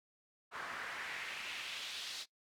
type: noise with band-pass filter sweep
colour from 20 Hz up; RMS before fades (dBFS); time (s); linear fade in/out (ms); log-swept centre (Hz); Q
pink; -44; 0.51-2.26; 50; 1300 to 4300; 2
effects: noise-tail reverb RT60 0.1 s tail -20 dB re dry